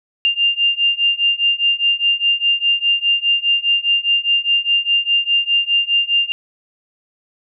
sine beating tone pair, 2794 / 2798.9 Hz, F7 / F7, 0 / +3 cents, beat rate 4.9 Hz, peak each -17 / -16 dBFS, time 0.25-6.32 s, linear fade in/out 0 ms, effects none

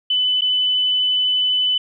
sine tone with dropouts, 3004 Hz, F#7, 26 cents sharp, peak -15 dBFS, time 0.1-1.78 s, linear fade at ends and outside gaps 5 ms, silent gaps 0.41-0.418 s, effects none

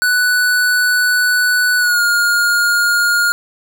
square tone with pitch glide, 1485 to 1422 Hz, F#6 to F6, +6 to +31 cents, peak -12 dBFS, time 0.02-3.32 s, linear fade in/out 0 ms, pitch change -75 cents, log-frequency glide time 1.78-2.02 s, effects none

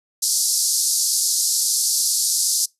pink band-pass noise, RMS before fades -20 dBFS, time 0.22-2.66 s, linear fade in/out 10 ms, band 4600 to 12000 Hz, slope 48 dB/octave, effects noise-tail reverb RT60 0.2 s tail -25 dB re dry + resampled to 32000 Hz

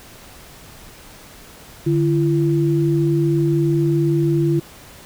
sine tone pair together, 147.9 / 337.4 Hz, D3 / E4, +13 / +40 cents, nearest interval octave + major second, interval 1427 cents, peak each -17 dBFS, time 1.86-4.6 s, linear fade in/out 10 ms, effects pink hiss -42 dBFS RMS until 5.05 s

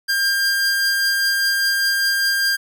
45% pulse tone pair together, 1600 / 4795 Hz, G6 / D8, +35 / +35 cents, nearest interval octave + perfect fifth, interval 1900 cents, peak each -18 / -21 dBFS, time 0.08-2.57 s, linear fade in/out 20 ms, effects none

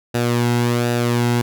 sawtooth tone with flanger, 120 Hz, B2, 49 cents flat, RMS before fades -18 dBFS, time 0.14-1.42 s, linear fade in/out 10 ms, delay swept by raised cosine 0.92 to 1.73 ms, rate 1.3 Hz, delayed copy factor -0.55, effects none

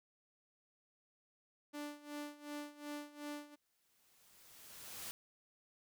sawtooth tone with tremolo, 293.7 Hz, D4, in tune, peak -38 dBFS, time 1.73-3.56 s, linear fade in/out 20 ms, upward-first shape sine, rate 2.7 Hz, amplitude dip 85%
white noise with exponential growth, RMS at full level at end -45 dBFS, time 3.54-5.11 s, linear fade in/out 0 ms, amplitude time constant 340 ms
effects none

